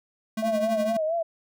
square tone with tremolo, 220 Hz, A3, in tune, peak -25 dBFS, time 0.37-0.97 s, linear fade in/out 5 ms, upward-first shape triangle, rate 12 Hz, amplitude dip 80%
sine tone with vibrato, 650 Hz, E5, 24 cents flat, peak -23 dBFS, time 0.42-1.23 s, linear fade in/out 10 ms, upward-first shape sine, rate 4.4 Hz, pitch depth 85 cents each way
effects none

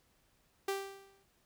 sawtooth tone with exponential decay, 392 Hz, G4, in tune, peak -27 dBFS, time 0.68-1.24 s, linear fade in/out 5 ms, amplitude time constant 120 ms, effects pink hiss -72 dBFS RMS until 1.45 s

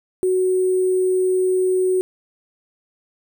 sine tone with sample-and-hold, 370.7 Hz, F#4, 3 cents sharp, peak -15 dBFS, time 0.23-2.01 s, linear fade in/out 0 ms, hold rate 8820 Hz, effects none

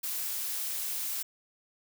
blue noise, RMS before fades -34 dBFS, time 0.03-1.23 s, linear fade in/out 10 ms, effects none

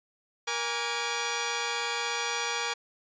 10% pulse tone cluster, 471.7 / 822 / 1151 Hz, A#4 / G#5 / D6, +20 / -18 / -35 cents, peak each -25 dBFS, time 0.47-2.74 s, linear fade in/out 10 ms, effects resampled to 16000 Hz

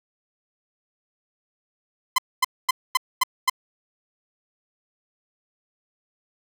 sawtooth tone bursts, 1028 Hz, C6, 31 cents flat, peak -12 dBFS, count 6, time 2.16-3.498 s, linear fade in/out 5 ms, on 23 ms, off 240 ms, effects none

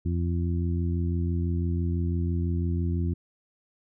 harmonic tone, 86 Hz, F2, 26 cents flat, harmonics 1 / 2 / 3 / 4, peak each -25 / -31 / -35 / -37 dBFS, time 0.05-3.14 s, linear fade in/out 10 ms, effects none

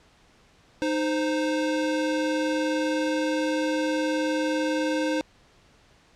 square tone pair together, 308.7 / 521 Hz, D#4 / C5, -14 / -7 cents, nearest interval major sixth, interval 907 cents, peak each -26 / -28 dBFS, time 0.82-5.21 s, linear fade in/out 0 ms, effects pink hiss -58 dBFS RMS until 6.15 s + low-pass 6000 Hz 12 dB/octave

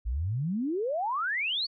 sine exponential sweep, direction up, 52 to 4596 Hz, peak -27 dBFS, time 0.05-1.67 s, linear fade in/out 20 ms, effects none

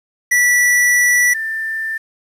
square / sine tone pair in turn, 1957 / 1782.4 Hz, B6 / A6, -16 / +22 cents, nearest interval major second, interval 162 cents, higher first, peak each -11 / -19 dBFS, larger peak first, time 0.31-1.34 / 1.34-1.98 s, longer first, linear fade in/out 10 ms, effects resampled to 32000 Hz + 7-bit

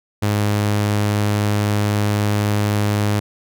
sawtooth tone, 103.83 Hz, G#2, in tune, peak -12 dBFS, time 0.22-3.2 s, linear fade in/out 10 ms, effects none

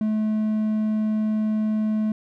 triangle tone, 215.6 Hz, A3, 35 cents flat, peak -18 dBFS, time 0.01-2.12 s, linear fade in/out 2 ms, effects none

